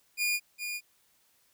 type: tone with echo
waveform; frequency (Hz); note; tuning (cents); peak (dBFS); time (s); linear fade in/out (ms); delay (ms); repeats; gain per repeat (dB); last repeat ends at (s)
sawtooth; 2431; D#7; -41; -23; 0.17-0.4; 50; 410; 1; -7; 0.81
effects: white hiss -68 dBFS RMS until 1.53 s